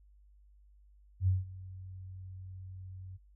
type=tone with ADSR envelope; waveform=sine; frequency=93.4 Hz; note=F#2; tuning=17 cents sharp; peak=-23 dBFS; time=1.2-3.18 s; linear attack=74 ms; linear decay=170 ms; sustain=-20 dB; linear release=27 ms; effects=added 50 Hz sine -58 dBFS peak until 3.35 s